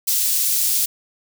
white high-pass noise, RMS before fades -19 dBFS, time 0.07-0.86 s, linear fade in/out 10 ms, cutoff 4900 Hz, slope 12 dB/octave, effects none

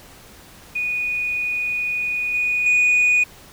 sine tone with level steps, 2468 Hz, D#7, 15 cents flat, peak -20 / -17 / -11 dBFS, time 0.75-3.24 s, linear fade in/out 10 ms, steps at 2.34 / 2.66 s, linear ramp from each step 2 ms, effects tanh soft clip ceiling -12 dBFS + pink hiss -45 dBFS RMS until 3.52 s

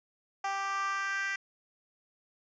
10% pulse tone with high-pass filter sweep, 392.5 Hz, G4, 2 cents sharp, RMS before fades -33 dBFS, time 0.44-1.36 s, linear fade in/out 5 ms, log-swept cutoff 830 to 1800 Hz, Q 3.9, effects resampled to 16000 Hz

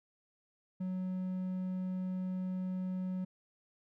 triangle tone, 185 Hz, F#3, in tune, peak -32 dBFS, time 0.8-3.25 s, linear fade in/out 10 ms, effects none

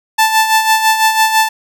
sawtooth tone with tremolo, 880 Hz, A5, in tune, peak -3 dBFS, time 0.18-1.49 s, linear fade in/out 10 ms, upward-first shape sine, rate 6 Hz, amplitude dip 60%, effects none

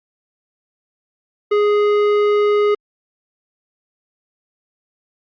sine tone with tanh clipping, 415.3 Hz, G#4, in tune, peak -14 dBFS, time 1.51-2.75 s, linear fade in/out 10 ms, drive 13 dB, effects Opus 48 kbps

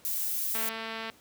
violet noise, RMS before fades -31 dBFS, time 0.05-0.69 s, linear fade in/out 0 ms
click train, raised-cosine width 0.3 ms, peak -21 dBFS, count 124, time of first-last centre 0.55-1.099 s, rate 224 Hz
effects pink hiss -58 dBFS RMS until 1.2 s + high-pass 100 Hz 12 dB/octave

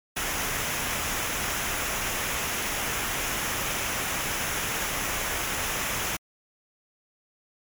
pink noise with comb filter, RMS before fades -29 dBFS, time 0.16-6.17 s, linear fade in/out 10 ms, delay 0.23 ms, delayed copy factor -0.55, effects MP3 96 kbps

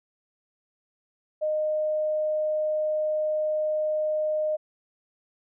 sine tone, 615 Hz, D#5, 20 cents flat, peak -23 dBFS, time 1.41-4.57 s, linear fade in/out 20 ms, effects none

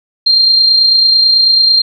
sine tone with amplitude modulation, 4186 Hz, C8, in tune, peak -4 dBFS, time 0.26-1.82 s, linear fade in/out 10 ms, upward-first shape sine, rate 29.1 Hz, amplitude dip 35%, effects none

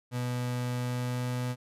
35% pulse tone with pitch glide, 123.47 to 124.4 Hz, B2 to B2, 0 to +13 cents, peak -28 dBFS, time 0.11-1.56 s, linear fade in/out 50 ms, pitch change +13 cents, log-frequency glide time 0.74-1.43 s, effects resampled to 32000 Hz

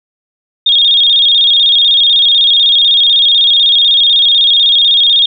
sine tone with vibrato, 3469 Hz, A7, 25 cents flat, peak -5 dBFS, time 0.66-5.26 s, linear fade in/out 5 ms, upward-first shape square, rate 16 Hz, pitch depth 88 cents each way, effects none

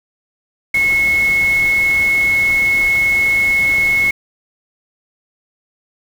sine tone in noise, 2183 Hz, C#7, 27 cents flat, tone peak -11 dBFS, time 0.74-4.11 s, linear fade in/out 5 ms, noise pink, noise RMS -29 dBFS, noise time 0.74-4.11 s, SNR +15 dB, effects none

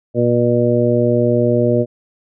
harmonic tone, 120 Hz, B2, 49 cents flat, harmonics 1 / 2 / 3 / 4 / 5, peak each -18 / -18 / -18 / -18 / -18 dBFS, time 0.14-1.86 s, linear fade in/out 50 ms, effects none

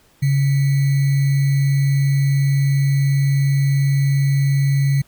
sine tone with sample-and-hold, 138.59 Hz, C#3, in tune, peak -13 dBFS, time 0.22-5.02 s, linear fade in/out 10 ms, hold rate 2100 Hz, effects pink hiss -55 dBFS RMS until 5.07 s

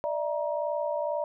sine tone cluster, 592 / 654 / 945 Hz, D5 / E5 / A#5, +14 / -14 / +23 cents, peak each -29 / -33 / -34 dBFS, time 0.04-1.24 s, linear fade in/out 0 ms, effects none

